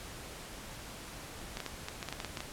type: clicks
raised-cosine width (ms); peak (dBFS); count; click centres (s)
0.2; -20; 11; 1.571 / 1.603 / 1.663 / 1.885 / 2.028 / 2.087 / 2.126 / 2.202 / 2.247 / 2.372 / 2.405
effects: pink hiss -46 dBFS RMS until 2.52 s + low-pass 12000 Hz 12 dB/octave